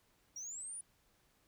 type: linear sweep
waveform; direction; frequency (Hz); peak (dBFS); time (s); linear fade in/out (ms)
sine; up; 5588 to 9830; -40; 0.36-0.81; 5
effects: tanh soft clip ceiling -42 dBFS + pink hiss -73 dBFS RMS until 1.47 s